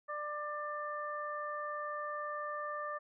harmonic tone, 594 Hz, D5, 20 cents sharp, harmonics 1 / 2 / 3, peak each -42 / -39 / -45 dBFS, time 0.08-2.99 s, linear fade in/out 20 ms, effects none

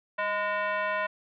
sine tone with frequency modulation, 196.4 Hz, G3, 4 cents sharp, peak -26 dBFS, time 0.18-1.07 s, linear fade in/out 10 ms, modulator 823 Hz, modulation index 2.3, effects none

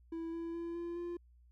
triangle tone with pitch steps, 329.6 / 333.8 / 338.1 / 342.4 / 346.8 Hz, E4 / E4 / E4 / F4 / F4, 0 / +22 / +44 / -34 / -12 cents, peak -36 dBFS, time 0.12-1.17 s, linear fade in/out 5 ms, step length 210 ms, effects added 60 Hz sine -60 dBFS peak until 1.51 s

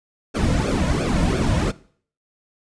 brown noise with flanger, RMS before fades -20 dBFS, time 0.34-1.72 s, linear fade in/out 20 ms, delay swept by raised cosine 1 to 2.6 ms, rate 2.9 Hz, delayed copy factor -0.95, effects noise-tail reverb RT60 0.5 s tail -19 dB re dry + resampled to 22050 Hz

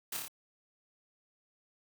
white noise with echo, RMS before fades -38 dBFS, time 0.12-0.17 s, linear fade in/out 5 ms, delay 28 ms, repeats 4, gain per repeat -2 dB, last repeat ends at 0.282 s, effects none

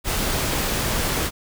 pink noise, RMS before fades -23 dBFS, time 0.04-1.31 s, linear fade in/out 50 ms, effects none

